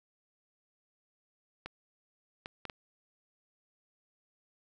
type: clicks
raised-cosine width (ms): 0.3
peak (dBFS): -24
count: 4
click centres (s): 1.66 / 2.459 / 2.653 / 2.698
effects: none